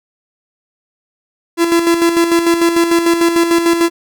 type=tone with tremolo; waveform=45% pulse; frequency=337.5 Hz; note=E4; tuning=41 cents sharp; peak=-8 dBFS; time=1.57-3.9 s; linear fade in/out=50 ms; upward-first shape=square; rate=6.7 Hz; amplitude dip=50%; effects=none